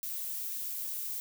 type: noise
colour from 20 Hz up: violet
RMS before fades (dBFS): -37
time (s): 0.03-1.2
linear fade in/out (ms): 0
effects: none